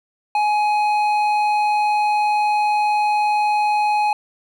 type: tone with hard clipping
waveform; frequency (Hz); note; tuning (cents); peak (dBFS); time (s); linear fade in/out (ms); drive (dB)
sine; 839; G#5; +17; -17; 0.35-4.13; 2; 8
effects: none